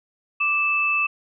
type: tone pair together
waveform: sine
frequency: 1174.7 / 2632 Hz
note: D6 / E7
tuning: 0 / -3 cents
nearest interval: octave + major second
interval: 1397 cents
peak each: -26 / -19 dBFS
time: 0.4-1.07 s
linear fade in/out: 10 ms
effects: none